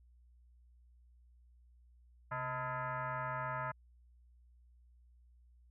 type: tone with frequency modulation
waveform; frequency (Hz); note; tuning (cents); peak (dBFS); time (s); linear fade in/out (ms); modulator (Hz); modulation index
sine; 133.2; C3; +31; -36; 2.31-3.72; 10; 381; 4
effects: added 60 Hz sine -61 dBFS peak until 5.7 s